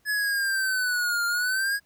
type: exponential two-way sweep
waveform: square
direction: down then up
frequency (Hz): 1708 to 1396.9 to 1661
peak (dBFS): -24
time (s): 0.05-1.8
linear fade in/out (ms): 50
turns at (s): 1.26
effects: pink hiss -67 dBFS RMS until 1.85 s